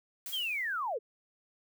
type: noise with exponential decay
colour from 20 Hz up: blue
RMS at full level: -39 dBFS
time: 0.26-0.95 s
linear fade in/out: 1 ms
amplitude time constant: 150 ms
type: linear sweep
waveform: sine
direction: down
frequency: 3322 to 390.4 Hz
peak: -31 dBFS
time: 0.32-0.99 s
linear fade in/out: 20 ms
effects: none